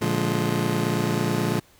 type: chord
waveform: 25% pulse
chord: Bb dominant seventh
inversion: none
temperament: just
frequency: 116.54 / 145.68 / 174.81 / 209.8 Hz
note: Bb2 / D3 / F3 / Ab3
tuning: 0 / -14 / +2 / +18 cents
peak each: -24 dBFS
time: 0.01-1.6 s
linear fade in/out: 10 ms
effects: pink hiss -56 dBFS RMS until 1.79 s